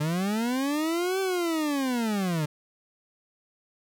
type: linear two-way sweep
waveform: 40% pulse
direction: up then down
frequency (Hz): 145.6 to 388 to 145.6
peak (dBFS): -24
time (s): 0-2.46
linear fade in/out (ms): 10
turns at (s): 1.2
effects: none